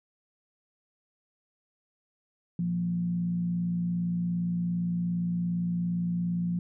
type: tone with frequency modulation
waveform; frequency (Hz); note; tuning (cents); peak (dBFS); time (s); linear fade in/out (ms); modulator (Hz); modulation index
sine; 174.61; F3; 0; -26; 2.59-6.59; 2; 57.4; 0.36
effects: none